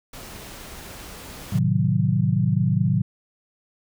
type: noise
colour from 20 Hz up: pink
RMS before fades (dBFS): -39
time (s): 0.13-1.59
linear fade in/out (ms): 5
type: chord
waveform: sine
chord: A diminished seventh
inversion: none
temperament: equal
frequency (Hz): 110 / 130.81 / 155.56 / 185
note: A2 / C3 / Eb3 / Gb3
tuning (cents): 0 / 0 / 0 / 0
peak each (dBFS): -23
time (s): 1.52-3.02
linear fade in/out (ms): 10
effects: none